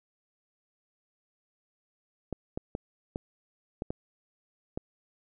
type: clicks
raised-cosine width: 2 ms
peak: -19 dBFS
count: 7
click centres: 2.327 / 2.575 / 2.751 / 3.159 / 3.821 / 3.905 / 4.775 s
effects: none